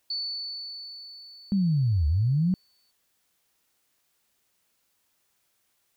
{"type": "tone with exponential decay", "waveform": "sine", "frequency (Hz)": 4477, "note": "C#8", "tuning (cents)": 16, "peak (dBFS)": -27, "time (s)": [0.1, 2.91], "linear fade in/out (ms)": 5, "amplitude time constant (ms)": 610}
{"type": "linear two-way sweep", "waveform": "sine", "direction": "down then up", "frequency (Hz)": [205.4, 70.4, 192], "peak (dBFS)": -20, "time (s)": [1.52, 2.54], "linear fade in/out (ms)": 0, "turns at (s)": 2.07}
{"effects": ["white hiss -72 dBFS RMS until 5.96 s"]}